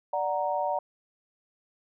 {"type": "chord", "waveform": "sine", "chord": "D augmented", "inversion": "none", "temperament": "equal", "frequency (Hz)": [587.3, 740, 932.3], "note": ["D5", "F#5", "A#5"], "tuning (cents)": [0, 0, 0], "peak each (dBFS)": -30, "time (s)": [0.13, 0.79], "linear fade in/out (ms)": 5, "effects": []}